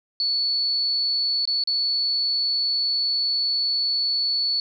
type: tone with dropouts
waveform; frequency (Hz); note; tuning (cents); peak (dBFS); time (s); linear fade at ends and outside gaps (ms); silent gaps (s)
sine; 4435; C#8; 0; -20; 0.2-4.6; 1; 1.454-1.475 / 1.638-1.674
effects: none